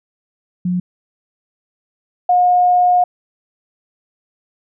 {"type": "tone pair in turn", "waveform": "sine", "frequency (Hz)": [179.6, 718.4], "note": ["F3", "F5"], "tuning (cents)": [49, 49], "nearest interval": "2 octaves", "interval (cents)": 2400, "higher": "second", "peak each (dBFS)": [-15, -9], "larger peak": "second", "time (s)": [[0.65, 0.8], [2.29, 3.04]], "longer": "second", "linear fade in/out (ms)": 5, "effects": []}